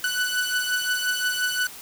sawtooth beating tone pair, 1487 / 1492.7 Hz, F#6 / F#6, +8 / +15 cents, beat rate 5.7 Hz, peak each -21 / -24 dBFS, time 0.04-1.67 s, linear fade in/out 2 ms, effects white hiss -41 dBFS RMS until 1.81 s

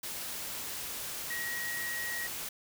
sine tone in noise, 1900 Hz, A#6, 33 cents sharp, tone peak -35 dBFS, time 1.3-2.27 s, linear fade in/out 5 ms, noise white, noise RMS -39 dBFS, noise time 0.03-2.49 s, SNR +1 dB, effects none

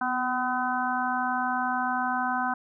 harmonic tone with a mistuned harmonic, 253 Hz, B3, 42 cents sharp, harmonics 1 / 3 / 4 / 5 / 6, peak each -33 / -29 / -31 / -33 / -31 dBFS, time 0.01-2.54 s, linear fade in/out 5 ms, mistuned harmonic 1, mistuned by -28 cents, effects none

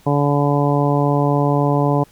harmonic tone, 143.7 Hz, D3, 37 cents flat, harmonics 1 / 2 / 3 / 4 / 5 / 6 / 7, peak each -17 / -20 / -22 / -23 / -24 / -25 / -25 dBFS, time 0.06-2.04 s, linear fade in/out 10 ms, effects pink hiss -51 dBFS RMS until 2.11 s

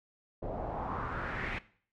pink noise with low-pass filter sweep, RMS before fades -37 dBFS, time 0.42-1.59 s, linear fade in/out 10 ms, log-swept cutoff 590 to 2300 Hz, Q 3.3, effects noise-tail reverb RT60 0.5 s tail -18 dB re dry

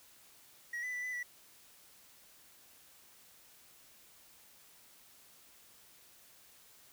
triangle tone with pitch steps, 1906 / 1998 / 1973 / 2001 / 1952 Hz, A#6 / B6 / B6 / B6 / B6, +38 / +20 / -2 / +22 / -21 cents, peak -35 dBFS, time 0.73-1.23 s, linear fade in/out 5 ms, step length 100 ms, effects white hiss -61 dBFS RMS until 6.92 s

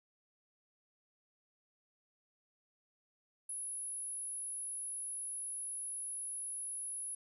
sine tone, 10548 Hz, E9, in tune, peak -39 dBFS, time 3.49-7.15 s, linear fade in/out 5 ms, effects none

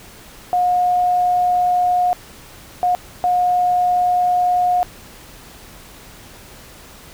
sine tone bursts at uneven times, 719 Hz, F#5, 50 cents flat, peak -13 dBFS, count 3, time 0.53-2.13 / 2.83-2.95 / 3.24-4.83 s, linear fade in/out 0 ms, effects pink hiss -41 dBFS RMS until 7.13 s

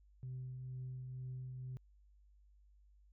sine tone with tremolo, 128.3 Hz, C3, 34 cents flat, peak -40 dBFS, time 0.23-1.77 s, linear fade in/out 0 ms, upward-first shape triangle, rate 2.1 Hz, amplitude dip 35%, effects tanh soft clip ceiling -39 dBFS + added 50 Hz sine -63 dBFS peak until 3.12 s

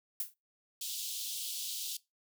violet noise with exponential decay, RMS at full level -31 dBFS, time 0.2-0.34 s, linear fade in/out 2 ms, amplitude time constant 30 ms
pink high-pass noise, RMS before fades -39 dBFS, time 0.81-1.97 s, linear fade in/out 5 ms, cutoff 3100 Hz, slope 48 dB/octave
effects noise-tail reverb RT60 0.2 s tail -20 dB re dry

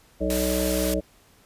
harmonic tone, 62.7 Hz, B1, 27 cents sharp, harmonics 1 / 3 / 5 / 7 / 9 / 10, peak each -29 / -30 / -28 / -31 / -28 / -31 dBFS, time 0.2-1.01 s, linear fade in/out 20 ms
white high-pass noise, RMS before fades -30 dBFS, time 0.3-0.94 s, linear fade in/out 2 ms, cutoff 320 Hz, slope 12 dB/octave
effects pink hiss -57 dBFS RMS until 1.45 s + resampled to 32000 Hz

